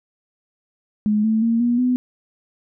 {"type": "tone with pitch steps", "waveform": "sine", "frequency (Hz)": [211, 220.2, 229.8, 239.9, 250.3], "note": ["G#3", "A3", "A#3", "A#3", "B3"], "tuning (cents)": [28, 2, -25, 50, 23], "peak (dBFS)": -15, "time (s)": [1.06, 1.96], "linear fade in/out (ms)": 0, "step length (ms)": 180, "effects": []}